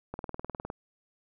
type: click train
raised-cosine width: 1 ms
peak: -22 dBFS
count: 12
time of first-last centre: 0.14-0.701 s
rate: 19.6 Hz
effects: none